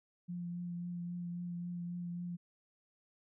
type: tone with vibrato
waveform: sine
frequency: 174.61 Hz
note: F3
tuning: in tune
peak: -38 dBFS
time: 0.28-2.37 s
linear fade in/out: 20 ms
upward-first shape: triangle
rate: 3.7 Hz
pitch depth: 19 cents each way
effects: none